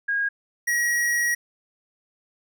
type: tone pair in turn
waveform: sine / square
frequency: 1634 / 1905.2 Hz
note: G#6 / A#6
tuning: -29 / +37 cents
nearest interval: minor third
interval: 266 cents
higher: second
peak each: -21 / -21 dBFS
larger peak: neither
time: 0.08-0.29 / 0.67-1.35 s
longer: second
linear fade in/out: 10 ms
effects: none